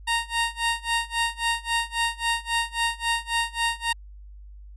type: tone with tremolo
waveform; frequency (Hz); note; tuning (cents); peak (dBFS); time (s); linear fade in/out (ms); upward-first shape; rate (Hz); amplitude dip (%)
15% pulse; 928; A#5; -8; -14; 0.07-3.93; 10; sine; 3.7; 95
effects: added 50 Hz sine -41 dBFS peak until 4.76 s + resampled to 22050 Hz